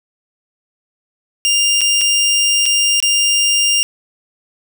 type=tone with dropouts; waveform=20% pulse; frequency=2800 Hz; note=F7; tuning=4 cents sharp; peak=-7 dBFS; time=1.45-3.83 s; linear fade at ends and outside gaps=0 ms; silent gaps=1.808-1.815 / 2.011-2.015 / 2.656-2.662 / 3.002-3.026 s; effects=none